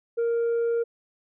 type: tone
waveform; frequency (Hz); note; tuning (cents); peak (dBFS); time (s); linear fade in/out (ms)
sine; 466.2; A#4; 0; -19; 0.17-0.84; 20
effects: tanh soft clip ceiling -21 dBFS